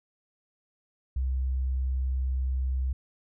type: tone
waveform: sine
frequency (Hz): 64.9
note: C2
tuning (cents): -13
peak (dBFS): -25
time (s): 1.16-2.93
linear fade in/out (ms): 5
effects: none